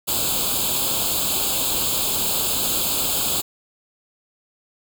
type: noise with comb filter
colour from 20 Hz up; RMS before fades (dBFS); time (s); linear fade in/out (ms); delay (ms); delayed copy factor
white; -22; 0.07-3.42; 20; 0.26; +0.95
effects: none